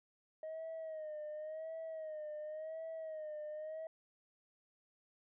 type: tone with vibrato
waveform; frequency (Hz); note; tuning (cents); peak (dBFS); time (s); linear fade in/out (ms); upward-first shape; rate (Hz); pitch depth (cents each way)
sine; 626; D#5; +10; -40; 0.43-3.87; 2; sine; 0.92; 63
effects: tanh soft clip ceiling -40 dBFS